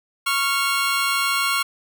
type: tone pair together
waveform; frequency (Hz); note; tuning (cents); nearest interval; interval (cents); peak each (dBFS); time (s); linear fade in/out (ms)
20% pulse; 1101.7 / 1388; C#6 / F6; -11 / -11; major third; 400; -17; 0.26-1.63; 10
effects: none